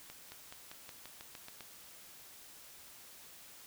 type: accelerating click train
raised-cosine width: 0.2 ms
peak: -30 dBFS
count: 10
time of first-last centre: 0.1-1.607 s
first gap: 220 ms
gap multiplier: 0.93
effects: white hiss -55 dBFS RMS until 3.66 s